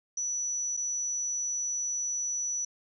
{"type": "tone with dropouts", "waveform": "sine", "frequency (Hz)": 5920, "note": "F#8", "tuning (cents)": 0, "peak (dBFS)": -29, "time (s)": [0.17, 2.65], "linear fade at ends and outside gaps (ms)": 5, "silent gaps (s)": [0.768, 0.772], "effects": []}